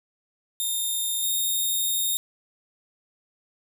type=tone pair in turn; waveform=5% pulse; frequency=3654 / 3692 Hz; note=A#7 / A#7; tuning=-35 / -17 cents; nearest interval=unison; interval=18 cents; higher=second; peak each=-17 / -15 dBFS; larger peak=second; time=0.6-1.23 / 1.23-2.17 s; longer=second; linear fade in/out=0 ms; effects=none